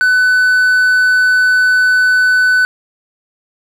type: tone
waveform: triangle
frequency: 1500 Hz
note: F#6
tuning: 23 cents sharp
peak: -6 dBFS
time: 0.01-2.65 s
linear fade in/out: 0 ms
effects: none